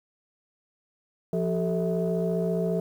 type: tone cluster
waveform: sine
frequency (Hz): 174.1 / 388.2 / 443 / 649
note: F3 / G4 / A4 / E5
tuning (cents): -5 / -17 / +12 / -27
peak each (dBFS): -26 / -31 / -28 / -31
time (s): 1.33-2.8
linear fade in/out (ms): 2
effects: tanh soft clip ceiling -16 dBFS + 9-bit